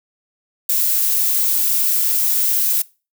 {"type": "noise", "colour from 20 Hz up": "violet", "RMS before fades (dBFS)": -17, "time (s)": [0.69, 2.82], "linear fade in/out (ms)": 5, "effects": ["noise-tail reverb RT60 0.3 s tail -21 dB re dry"]}